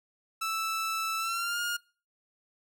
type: tone with pitch glide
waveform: sawtooth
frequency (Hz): 1318.5 to 1421.3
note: E6 to F6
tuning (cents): 0 to +30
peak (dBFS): -26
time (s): 0.41-1.77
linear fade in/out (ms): 10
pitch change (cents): +130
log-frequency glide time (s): 1.18-1.6
effects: noise-tail reverb RT60 0.4 s tail -25 dB re dry